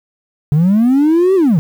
triangle linear two-way sweep, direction up then down, 140 to 392 to 140 Hz, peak -5 dBFS, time 0.52-1.59 s, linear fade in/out 0 ms, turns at 1.35 s, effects tanh soft clip ceiling -3 dBFS + 7-bit

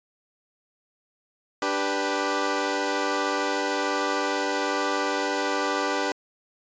15% pulse chord, G major, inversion second, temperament equal, 293.7 / 392 / 493.9 Hz, D4 / G4 / B4, 0 / 0 / 0 cents, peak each -22 dBFS, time 1.62-6.12 s, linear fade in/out 2 ms, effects resampled to 16000 Hz

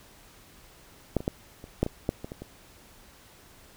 clicks, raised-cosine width 2 ms, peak -10 / -23 / -12 / -29 / -9 / -17 / -11 / -22 / -24 / -25 dBFS, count 10, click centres 1.167 / 1.205 / 1.279 / 1.641 / 1.83 / 1.864 / 2.091 / 2.245 / 2.319 / 2.42 s, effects pink hiss -54 dBFS RMS until 3.76 s

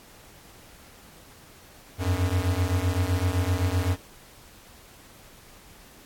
square beating tone pair, 87.31 / 95.11 Hz, F2 / F#2, 0 / +48 cents, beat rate 7.8 Hz, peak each -26 dBFS, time 1.98-3.97 s, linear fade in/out 50 ms, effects pink hiss -51 dBFS RMS until 6.05 s + AAC 64 kbps

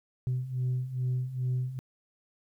sine beating tone pair, 125.3 / 127.7 Hz, B2 / C3, +25 / -42 cents, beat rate 2.4 Hz, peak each -32 / -28 dBFS, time 0.27-1.79 s, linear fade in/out 0 ms, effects tanh soft clip ceiling -24 dBFS + 11-bit

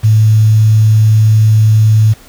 sine tone with quantisation, 108.8 Hz, A2, 19 cents flat, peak -4 dBFS, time 0.03-2.14 s, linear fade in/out 20 ms, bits 5, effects pink hiss -40 dBFS RMS until 2.28 s

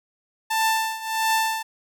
sawtooth tone with tremolo, 887 Hz, A5, 14 cents sharp, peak -14 dBFS, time 0.5-1.63 s, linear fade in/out 10 ms, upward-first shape triangle, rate 1.5 Hz, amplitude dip 85%, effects none

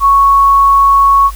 sine tone, 1108.7 Hz, C#6, in tune, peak -4 dBFS, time 0-1.31 s, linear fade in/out 50 ms, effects added 50 Hz sine -23 dBFS peak until 1.35 s + white hiss -36 dBFS RMS until 1.35 s

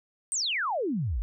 sine exponential sweep, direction down, 8870 to 44.69 Hz, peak -26 dBFS, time 0.32-1.22 s, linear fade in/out 0 ms, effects none

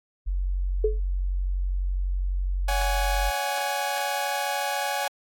sine tone, 46 Hz, F#1, 9 cents flat, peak -23 dBFS, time 0.26-3.31 s, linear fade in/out 20 ms
sine tone with exponential decay, 427.9 Hz, A4, 48 cents flat, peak -16 dBFS, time 0.84-1 s, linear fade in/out 5 ms, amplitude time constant 34 ms
sawtooth chord, C# suspended fourth, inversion none, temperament equal with one note detuned, 565 / 740 / 830.6 Hz, C#5 / F#5 / G#5, +33 / 0 / 0 cents, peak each -28 / -27 / -24 dBFS, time 2.68-5.08 s, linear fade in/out 5 ms
effects AAC 64 kbps

